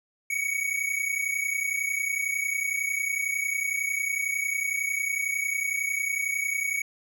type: tone pair together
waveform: square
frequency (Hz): 2228 / 2259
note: C#7 / C#7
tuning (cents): +8 / +32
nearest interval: unison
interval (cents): 24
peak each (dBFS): -29 / -30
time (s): 0.3-6.82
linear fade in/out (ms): 5
effects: none